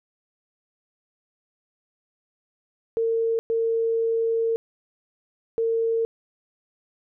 sine tone bursts at uneven times, 455.3 Hz, A#4, 41 cents flat, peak -20 dBFS, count 3, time 2.97-3.39 / 3.5-4.56 / 5.58-6.05 s, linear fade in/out 0 ms, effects none

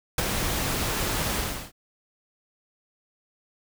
pink noise with ADSR envelope, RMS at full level -21 dBFS, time 0.18-1.72 s, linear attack 4 ms, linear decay 23 ms, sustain -6 dB, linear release 350 ms, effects none

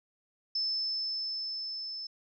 sine tone with level ramp, 5260 Hz, E8, 5 cents flat, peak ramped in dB -28 to -37 dBFS, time 0.55-2.07 s, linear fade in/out 5 ms, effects none

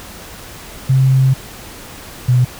sine tone pair in turn, 132.4 / 124.97 Hz, C3 / B2, +21 / +21 cents, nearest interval minor second, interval 100 cents, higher first, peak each -8 dBFS, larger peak neither, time 0.89-1.34 / 2.28-2.45 s, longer first, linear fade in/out 10 ms, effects pink hiss -34 dBFS RMS until 2.59 s

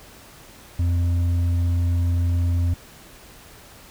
sine tone with hard clipping, 86.8 Hz, F2, 10 cents flat, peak -19 dBFS, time 0.79-2.74 s, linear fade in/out 5 ms, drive 4 dB, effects pink hiss -46 dBFS RMS until 3.9 s

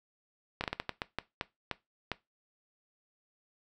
slowing click train, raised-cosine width 0.3 ms, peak -16 dBFS, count 11, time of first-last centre 0.61-2.117 s, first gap 29 ms, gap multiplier 1.34, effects noise-tail reverb RT60 0.2 s tail -18 dB re dry

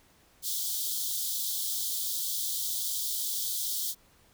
white high-pass noise, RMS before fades -32 dBFS, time 0.42-3.95 s, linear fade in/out 50 ms, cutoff 3200 Hz, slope 96 dB/octave, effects pink hiss -62 dBFS RMS until 4.33 s

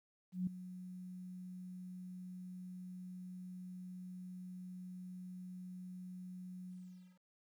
sine tone with ADSR envelope, 182.6 Hz, F#3, 23 cents flat, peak -32 dBFS, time 0.32-7.2 s, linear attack 150 ms, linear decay 4 ms, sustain -14 dB, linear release 500 ms, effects 12-bit

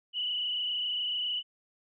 sine tone with frequency modulation, 2953 Hz, F#7, 4 cents flat, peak -29 dBFS, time 0.13-1.43 s, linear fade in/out 50 ms, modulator 27.2 Hz, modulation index 3, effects none

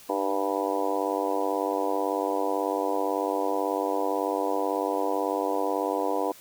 harmonic tone with a mistuned harmonic, 98.1 Hz, G2, 2 cents sharp, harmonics 3 / 4 / 5 / 6 / 7 / 8 / 9 / 10, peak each -32 / -33 / -30 / -35 / -32 / -35 / -35 / -33 dBFS, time 0.09-6.32 s, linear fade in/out 5 ms, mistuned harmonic 3, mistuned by +38 cents, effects white hiss -50 dBFS RMS until 6.4 s

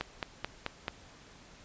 click train, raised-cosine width 0.3 ms, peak -16 dBFS, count 5, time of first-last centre 0.01-0.881 s, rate 4.59 Hz, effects pink hiss -55 dBFS RMS until 1.64 s + resampled to 16000 Hz

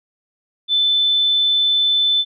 sine tone, 3520 Hz, A7, in tune, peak -13 dBFS, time 0.68-2.25 s, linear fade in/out 50 ms, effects none

